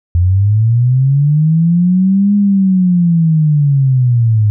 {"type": "linear two-way sweep", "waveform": "sine", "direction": "up then down", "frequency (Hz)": [84.9, 205.4, 103.5], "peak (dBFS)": -7, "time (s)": [0.15, 4.5], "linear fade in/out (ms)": 0, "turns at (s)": 2.35, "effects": []}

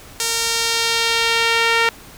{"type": "tone with band-pass filter sweep", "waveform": "sawtooth", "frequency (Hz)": 459.9, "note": "A#4", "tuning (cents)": -23, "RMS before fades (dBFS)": -18, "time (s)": [0.2, 1.89], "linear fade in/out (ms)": 0, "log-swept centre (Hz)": [7000, 2200], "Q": 1.1, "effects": ["pink hiss -41 dBFS RMS until 2.17 s"]}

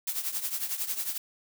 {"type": "noise with tremolo", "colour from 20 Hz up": "blue", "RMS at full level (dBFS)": -29, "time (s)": [0.07, 1.18], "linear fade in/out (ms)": 5, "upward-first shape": "triangle", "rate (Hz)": 11, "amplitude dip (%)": 80, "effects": []}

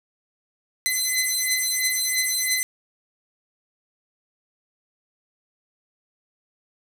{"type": "beating tone pair", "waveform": "10% pulse", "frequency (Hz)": [2031, 2034], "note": ["B6", "C7"], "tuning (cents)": [48, -50], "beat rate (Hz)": 3, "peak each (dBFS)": -15, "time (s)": [0.86, 2.63], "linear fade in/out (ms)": 0, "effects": ["7-bit"]}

